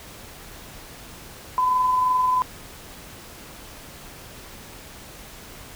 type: tone with amplitude modulation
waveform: sine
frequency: 1010 Hz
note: B5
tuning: 39 cents sharp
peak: -16 dBFS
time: 1.58-2.42 s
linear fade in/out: 0 ms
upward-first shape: sine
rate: 22.9 Hz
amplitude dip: 30%
effects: pink hiss -42 dBFS RMS until 5.75 s